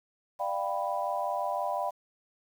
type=chord; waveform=sine; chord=G dominant seventh; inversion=second; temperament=equal with one note detuned; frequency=594.2 / 698.5 / 784 / 987.8 Hz; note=D5 / F5 / G5 / B5; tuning=+20 / 0 / 0 / 0 cents; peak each=-34 dBFS; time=0.39-1.91 s; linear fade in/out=20 ms; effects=9-bit